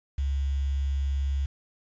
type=tone with quantisation; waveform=sine; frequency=69 Hz; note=C#2; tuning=7 cents flat; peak=-24 dBFS; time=0.18-1.46 s; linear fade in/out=5 ms; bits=8; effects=resampled to 16000 Hz